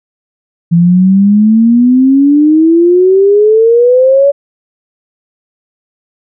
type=exponential sweep; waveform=sine; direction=up; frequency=166.8 to 571 Hz; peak=-3 dBFS; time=0.71-4.32 s; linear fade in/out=20 ms; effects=none